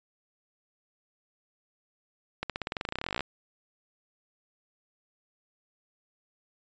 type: accelerating click train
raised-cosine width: 0.3 ms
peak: -15 dBFS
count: 24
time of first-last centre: 2.43-3.207 s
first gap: 67 ms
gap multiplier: 0.93
effects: resampled to 16000 Hz